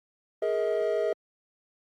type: chord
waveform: triangle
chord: Ab suspended second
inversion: none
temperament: equal with one note detuned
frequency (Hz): 415.3 / 466.2 / 637.9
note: Ab4 / Bb4 / Eb5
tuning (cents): 0 / 0 / +43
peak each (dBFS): -27 / -28 / -26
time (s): 0.42-1.13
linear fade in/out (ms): 5
effects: Opus 32 kbps